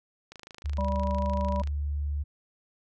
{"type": "click train", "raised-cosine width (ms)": 0.2, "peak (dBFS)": -27, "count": 37, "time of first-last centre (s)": [0.32, 1.673], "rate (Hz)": 26.6}
{"type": "tone", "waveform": "sine", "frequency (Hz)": 72.6, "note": "D2", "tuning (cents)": -19, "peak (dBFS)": -27, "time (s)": [0.64, 2.24], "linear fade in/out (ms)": 20}
{"type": "harmonic tone", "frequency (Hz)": 195, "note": "G3", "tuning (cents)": -9, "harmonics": [1, 3, 5], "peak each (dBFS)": [-32, -32, -32], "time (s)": [0.78, 1.62], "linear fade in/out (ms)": 5}
{"effects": []}